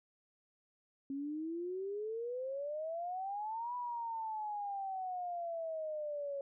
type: exponential two-way sweep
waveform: sine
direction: up then down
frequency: 270.2 to 987.8 to 553 Hz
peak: -37 dBFS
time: 1.1-6.41 s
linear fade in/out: 2 ms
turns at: 3.75 s
effects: none